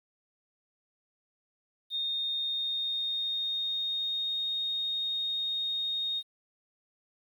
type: tone with pitch glide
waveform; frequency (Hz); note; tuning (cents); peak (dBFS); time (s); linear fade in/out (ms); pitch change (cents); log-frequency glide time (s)
sine; 3679 to 3711; A#7 to A#7; -24 to -9; -29; 1.9-6.23; 50; +15; 2.35-4.45
effects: 10-bit